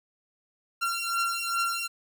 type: beating tone pair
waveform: sawtooth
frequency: 1371 / 1373.5 Hz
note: F6 / F6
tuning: -32 / -29 cents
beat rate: 2.5 Hz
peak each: -26 dBFS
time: 0.81-1.88 s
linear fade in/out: 20 ms
effects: none